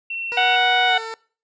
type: tone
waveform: sine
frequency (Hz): 2712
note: E7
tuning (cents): +49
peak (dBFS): -25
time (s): 0.1-0.56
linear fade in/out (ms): 5
type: tone with pitch glide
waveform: 15% pulse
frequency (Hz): 478.4 to 448.9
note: A#4 to A4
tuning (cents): +45 to +35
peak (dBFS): -22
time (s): 0.32-1.14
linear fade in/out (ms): 0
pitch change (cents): -110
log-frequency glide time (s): 0.87-0.96
type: harmonic tone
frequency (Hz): 740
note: F#5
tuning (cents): 0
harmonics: 1 / 2 / 3 / 4 / 5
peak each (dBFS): -18 / -21 / -23 / -24 / -25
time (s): 0.37-0.98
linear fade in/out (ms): 5
effects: noise-tail reverb RT60 0.4 s tail -22 dB re dry + resampled to 16000 Hz